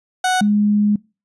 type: tone pair in turn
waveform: 30% pulse / sine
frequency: 740 / 207.7 Hz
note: F#5 / G#3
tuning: 0 / 0 cents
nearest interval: octave + minor seventh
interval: 2200 cents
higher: first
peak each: -12 dBFS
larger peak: neither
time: 0.24-0.41 / 0.41-0.96 s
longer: second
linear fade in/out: 5 ms
effects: noise-tail reverb RT60 0.3 s tail -24 dB re dry + resampled to 24000 Hz